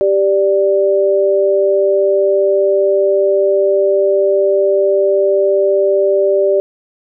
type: tone pair together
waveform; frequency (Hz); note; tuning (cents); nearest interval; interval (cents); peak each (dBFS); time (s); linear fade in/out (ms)
sine; 392.4 / 587.3; G4 / D5; +2 / 0; perfect fifth; 698; -12; 0.01-6.6; 0
effects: none